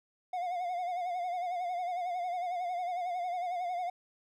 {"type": "tone with vibrato", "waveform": "triangle", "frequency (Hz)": 714, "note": "F5", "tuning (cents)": 38, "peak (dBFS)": -30, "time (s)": [0.33, 3.9], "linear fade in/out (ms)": 5, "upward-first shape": "sine", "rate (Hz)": 11, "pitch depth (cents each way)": 64, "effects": []}